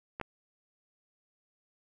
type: clicks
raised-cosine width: 0.5 ms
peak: -22 / -21 dBFS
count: 2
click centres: 0.199 / 0.213 s
effects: none